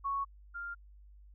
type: tone pair in turn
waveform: sine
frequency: 1108.7 / 1396.9 Hz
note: C#6 / F6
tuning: 0 / 0 cents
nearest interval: major third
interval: 400 cents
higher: second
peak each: -31 / -38 dBFS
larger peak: first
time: 0.04-0.25 / 0.54-0.75 s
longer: neither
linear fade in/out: 20 ms
effects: added 50 Hz sine -53 dBFS peak until 1.34 s